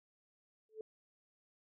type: tone with exponential growth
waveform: sine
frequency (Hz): 436.4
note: A4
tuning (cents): -14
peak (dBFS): -38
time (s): 0.69-0.81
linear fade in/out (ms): 2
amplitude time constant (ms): 26
effects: none